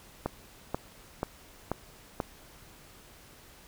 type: click train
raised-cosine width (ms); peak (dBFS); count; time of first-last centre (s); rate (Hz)
1; -15; 5; 0.26-2.202; 2.06
effects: pink hiss -54 dBFS RMS until 3.67 s